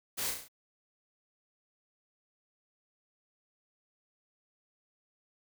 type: noise with echo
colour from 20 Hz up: white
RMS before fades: -35 dBFS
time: 0.17-0.32 s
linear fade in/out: 20 ms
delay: 33 ms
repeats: 5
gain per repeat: -4 dB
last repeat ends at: 0.485 s
effects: none